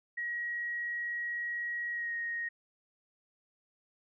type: tone with pitch glide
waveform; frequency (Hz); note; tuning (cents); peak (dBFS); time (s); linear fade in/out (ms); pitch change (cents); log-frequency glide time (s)
sine; 1902 to 1870.4; A#6 to A#6; +34 to +5; -33; 0.17-2.49; 10; -29; 1.92-2.14
effects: none